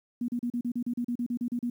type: tone bursts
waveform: sine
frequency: 241 Hz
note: B3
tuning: 42 cents flat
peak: -27 dBFS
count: 14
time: 0.21-1.7 s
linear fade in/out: 5 ms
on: 73 ms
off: 36 ms
effects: 10-bit